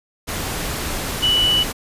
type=tone in noise; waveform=sine; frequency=2960 Hz; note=F#7; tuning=in tune; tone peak=-14 dBFS; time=1.22-1.64 s; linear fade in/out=20 ms; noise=pink; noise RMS=-25 dBFS; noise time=0.27-1.73 s; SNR=+8 dB; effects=resampled to 32000 Hz